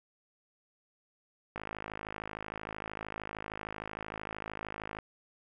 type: click train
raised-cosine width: 0.5 ms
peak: -23 dBFS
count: 183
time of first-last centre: 1.56-4.987 s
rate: 53.1 Hz
effects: none